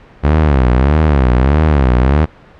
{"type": "tone with vibrato", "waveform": "sawtooth", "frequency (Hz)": 69.2, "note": "C#2", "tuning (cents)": -2, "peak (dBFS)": -4, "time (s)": [0.23, 2.26], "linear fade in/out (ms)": 20, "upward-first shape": "sine", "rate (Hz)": 1.6, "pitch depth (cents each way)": 220, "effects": ["pink hiss -41 dBFS RMS until 2.59 s", "low-pass 2000 Hz 12 dB/octave"]}